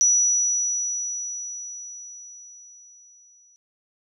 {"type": "tone with exponential decay", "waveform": "sine", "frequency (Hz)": 5880, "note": "F#8", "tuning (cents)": -12, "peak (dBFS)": -14, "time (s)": [0.01, 3.56], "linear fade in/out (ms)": 0, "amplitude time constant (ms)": 770, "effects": []}